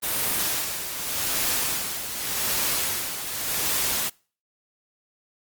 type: noise with tremolo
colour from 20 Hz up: white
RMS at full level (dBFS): -24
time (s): 0.02-4.1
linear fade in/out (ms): 20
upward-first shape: sine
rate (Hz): 0.86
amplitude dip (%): 60
effects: noise-tail reverb RT60 0.4 s tail -25 dB re dry + Opus 32 kbps